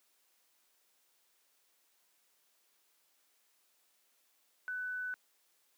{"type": "tone", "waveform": "sine", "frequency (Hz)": 1500, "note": "F#6", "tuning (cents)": 23, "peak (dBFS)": -36, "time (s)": [4.68, 5.14], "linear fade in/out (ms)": 0, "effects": ["white hiss -73 dBFS RMS until 5.77 s", "high-pass 300 Hz 12 dB/octave"]}